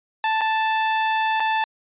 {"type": "tone with dropouts", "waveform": "sawtooth", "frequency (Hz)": 880, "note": "A5", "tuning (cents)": 0, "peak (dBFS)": -15, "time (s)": [0.24, 1.64], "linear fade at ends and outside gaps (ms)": 1, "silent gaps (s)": [[0.41, 0.415], [1.398, 1.403]], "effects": ["resampled to 8000 Hz"]}